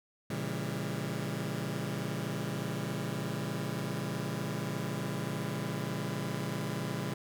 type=chord; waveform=sawtooth; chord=A# diminished seventh; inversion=none; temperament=just; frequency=116.54 / 139.85 / 167.82 / 201.4 Hz; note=A#2 / C#3 / E3 / G3; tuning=0 / +16 / +31 / +47 cents; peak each=-36 / -34 / -35 / -35 dBFS; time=0.3-7.14 s; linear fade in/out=5 ms; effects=none